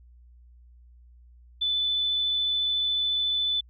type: tone with vibrato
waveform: sine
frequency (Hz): 3500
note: A7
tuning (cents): -10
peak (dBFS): -23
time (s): 1.61-3.61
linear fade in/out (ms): 10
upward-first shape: sine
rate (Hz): 14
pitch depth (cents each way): 9
effects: added 60 Hz sine -50 dBFS peak until 3.69 s